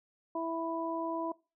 harmonic tone, 329.6 Hz, E4, in tune, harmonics 1 / 2 / 3, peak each -36 / -36 / -37 dBFS, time 0.35-1.32 s, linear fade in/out 5 ms, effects noise-tail reverb RT60 0.3 s tail -22 dB re dry

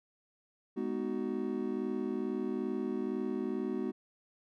triangle chord, G# minor seventh, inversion none, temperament just, 207.7 / 249.2 / 311.5 / 373.8 Hz, G#3 / B3 / D#4 / F#4, 0 / +16 / +2 / +18 cents, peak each -37 / -35 / -37 / -35 dBFS, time 0.76-3.92 s, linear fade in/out 20 ms, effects none

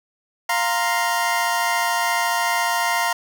25% pulse chord, F suspended fourth, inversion none, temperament equal, 698.5 / 932.3 / 1046.5 Hz, F5 / Bb5 / C6, 0 / 0 / 0 cents, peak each -20 / -18 / -22 dBFS, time 0.49-3.13 s, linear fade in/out 5 ms, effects none

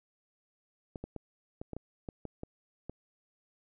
clicks, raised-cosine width 2 ms, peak -26 dBFS, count 10, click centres 0.958 / 1.04 / 1.163 / 1.615 / 1.733 / 1.766 / 2.088 / 2.253 / 2.434 / 2.896 s, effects none

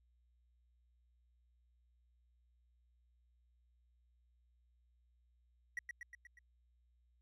triangle tone with echo, 1924 Hz, B6, 46 cents flat, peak -36 dBFS, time 5.77-5.79 s, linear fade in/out 2 ms, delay 120 ms, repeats 5, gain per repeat -4 dB, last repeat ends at 6.39 s, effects added 60 Hz sine -70 dBFS peak until 7.21 s

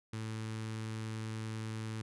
sawtooth tone with notch filter, 110.3 Hz, A2, 5 cents sharp, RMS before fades -40 dBFS, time 0.13-2.02 s, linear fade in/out 5 ms, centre 650 Hz, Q 1.3, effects resampled to 24000 Hz

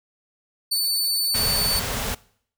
sawtooth tone, 4505 Hz, C#8, 27 cents sharp, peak -17 dBFS, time 0.71-1.8 s, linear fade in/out 10 ms
pink band-stop noise, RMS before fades -27 dBFS, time 1.34-2.15 s, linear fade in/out 10 ms, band 270 to 390 Hz, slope 96 dB/octave
effects noise-tail reverb RT60 0.6 s tail -22 dB re dry

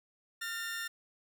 sawtooth tone pair together, 1396.9 / 1812.1 Hz, F6 / A#6, 0 / -49 cents, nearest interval perfect fourth, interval 451 cents, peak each -38 / -34 dBFS, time 0.41-0.88 s, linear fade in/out 10 ms, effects none

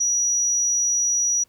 sine tone, 5820 Hz, F#8, 29 cents flat, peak -17 dBFS, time 0-1.44 s, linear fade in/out 10 ms, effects tanh soft clip ceiling -14 dBFS + pink hiss -62 dBFS RMS until 1.48 s

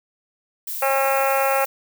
violet noise, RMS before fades -29 dBFS, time 0.67-1.66 s, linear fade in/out 5 ms
harmonic tone, 270.9 Hz, C#4, 40 cents flat, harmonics 2 / 3 / 4 / 5 / 6 / 7 / 8 / 9 / 10, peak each -21 / -22 / -29 / -26 / -33 / -33 / -34 / -31 / -34 dBFS, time 0.82-1.65 s, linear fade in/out 5 ms
effects none

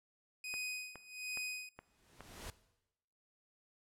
sawtooth tone with tremolo, 2500 Hz, D#7, 8 cents sharp, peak -35 dBFS, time 0.44-1.69 s, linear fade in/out 2 ms, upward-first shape sine, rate 1.3 Hz, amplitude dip 90%
click train, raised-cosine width 0.5 ms, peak -33 dBFS, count 5, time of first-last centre 0.54-2.207 s, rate 2.4 Hz
pink noise with exponential growth, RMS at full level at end -45 dBFS, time 1.76-2.5 s, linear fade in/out 1 ms, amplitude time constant 160 ms
effects noise-tail reverb RT60 0.9 s tail -17 dB re dry + low-pass 12000 Hz 12 dB/octave

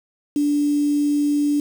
sine tone with quantisation, 291.6 Hz, D4, 12 cents flat, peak -16 dBFS, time 0.36-1.6 s, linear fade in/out 2 ms, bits 6, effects none

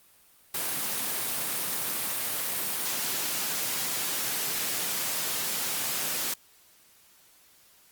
white high-pass noise, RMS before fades -30 dBFS, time 0.54-6.34 s, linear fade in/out 5 ms, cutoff 110 Hz, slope 48 dB/octave, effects white hiss -59 dBFS RMS until 7.91 s + Opus 32 kbps

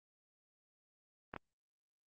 clicks, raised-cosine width 0.5 ms, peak -27 dBFS, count 2, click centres 1.339 / 1.363 s, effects Opus 24 kbps

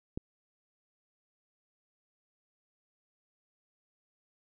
click, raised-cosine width 3 ms, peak -22 dBFS, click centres 0.175 s, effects none

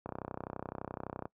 click train, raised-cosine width 1 ms, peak -24 dBFS, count 39, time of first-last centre 0.06-1.255 s, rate 31.8 Hz, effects noise-tail reverb RT60 0.1 s tail -22 dB re dry + high-pass 80 Hz 12 dB/octave

